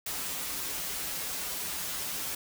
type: noise with comb filter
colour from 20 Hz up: white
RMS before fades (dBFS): -35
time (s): 0.06-2.35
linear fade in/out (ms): 5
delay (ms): 8.6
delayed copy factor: -0.75
effects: none